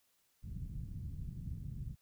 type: low-pass noise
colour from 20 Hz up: white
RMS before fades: -43 dBFS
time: 0.42-1.96 s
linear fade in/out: 50 ms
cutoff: 150 Hz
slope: 24 dB/octave
effects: white hiss -75 dBFS RMS until 2.01 s